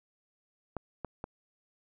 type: clicks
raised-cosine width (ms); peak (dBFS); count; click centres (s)
1; -21 / -22 / -23; 3; 0.767 / 1.047 / 1.241
effects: none